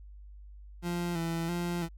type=tone with vibrato; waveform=30% pulse; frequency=170 Hz; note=F3; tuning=46 cents flat; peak=-28 dBFS; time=0.82-1.89 s; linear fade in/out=50 ms; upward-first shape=square; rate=1.5 Hz; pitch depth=38 cents each way; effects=added 50 Hz sine -46 dBFS peak until 1.97 s